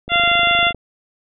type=click train; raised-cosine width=2 ms; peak=-18 dBFS; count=18; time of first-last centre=0.08-0.747 s; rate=25.5 Hz
type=harmonic tone; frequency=692 Hz; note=F5; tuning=16 cents flat; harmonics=1 / 2 / 3 / 4 / 5; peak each=-19 / -19 / -19 / -19 / -19 dBFS; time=0.09-0.73 s; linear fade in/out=50 ms
effects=none